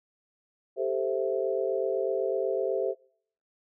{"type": "chord", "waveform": "sine", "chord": "A minor seventh", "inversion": "third", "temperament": "equal", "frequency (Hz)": [392, 440, 523.3, 659.3], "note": ["G4", "A4", "C5", "E5"], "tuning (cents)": [0, 0, 0, 0], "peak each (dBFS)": [-30, -32, -30, -33], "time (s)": [0.76, 2.95], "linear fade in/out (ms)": 50, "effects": ["noise-tail reverb RT60 0.6 s tail -25 dB re dry"]}